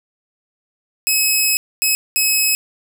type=tone bursts at uneven times; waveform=10% pulse; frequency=2563 Hz; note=E7; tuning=49 cents flat; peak=-5 dBFS; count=3; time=1.07-1.57 / 1.82-1.95 / 2.16-2.55 s; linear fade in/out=0 ms; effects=none